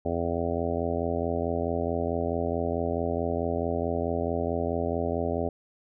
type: harmonic tone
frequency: 84.6 Hz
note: E2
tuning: 45 cents sharp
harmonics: 1 / 2 / 3 / 4 / 5 / 6 / 7 / 8 / 9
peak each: -33 / -37 / -33 / -36 / -32 / -37 / -33 / -35 / -38 dBFS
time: 0.05-5.49 s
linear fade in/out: 5 ms
effects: none